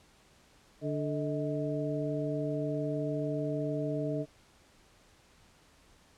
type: harmonic tone with a mistuned harmonic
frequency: 146.83 Hz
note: D3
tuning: in tune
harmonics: 1 / 2 / 3 / 4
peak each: -35 / -35 / -37 / -36 dBFS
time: 0.81-4.26 s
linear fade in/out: 50 ms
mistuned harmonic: 4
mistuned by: +120 cents
effects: pink hiss -62 dBFS RMS until 6.17 s + low-pass 9000 Hz 12 dB/octave